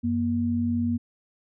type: tone pair together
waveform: sine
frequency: 94.03 / 237.7 Hz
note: F#2 / A#3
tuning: +28 / +34 cents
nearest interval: octave + major third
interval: 1606 cents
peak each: -29 / -23 dBFS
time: 0.03-0.98 s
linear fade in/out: 20 ms
effects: none